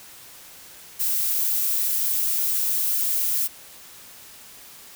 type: noise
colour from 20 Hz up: violet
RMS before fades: -23 dBFS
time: 0.99-3.48 s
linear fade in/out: 20 ms
effects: white hiss -45 dBFS RMS until 4.95 s